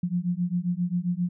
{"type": "beating tone pair", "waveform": "sine", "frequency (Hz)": [173, 180.5], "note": ["F3", "F#3"], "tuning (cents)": [-16, -43], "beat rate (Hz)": 7.5, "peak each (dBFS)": -27, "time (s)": [0.03, 1.29], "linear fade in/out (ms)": 5, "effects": []}